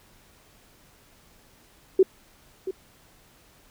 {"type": "tone with echo", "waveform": "sine", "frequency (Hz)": 378.8, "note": "F#4", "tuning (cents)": 41, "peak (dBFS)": -12, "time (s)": [1.99, 2.03], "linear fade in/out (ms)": 5, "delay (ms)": 680, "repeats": 1, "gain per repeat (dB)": -14, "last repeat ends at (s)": 2.71, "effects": ["pink hiss -57 dBFS RMS until 3.7 s"]}